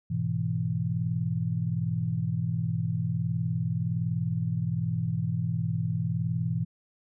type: chord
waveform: sine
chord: E major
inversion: first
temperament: equal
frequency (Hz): 103.83 / 123.47 / 164.81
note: G#2 / B2 / E3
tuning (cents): 0 / 0 / 0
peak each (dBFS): -32 / -30 / -29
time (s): 0.1-6.65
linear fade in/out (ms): 10
effects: none